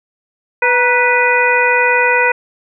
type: harmonic tone with a mistuned harmonic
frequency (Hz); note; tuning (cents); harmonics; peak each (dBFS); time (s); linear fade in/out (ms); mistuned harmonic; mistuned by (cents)
493.9; B4; 0; 1 / 2 / 3 / 4 / 5; -16 / -16 / -16 / -16 / -16; 0.62-2.32; 5; 2; -63
effects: none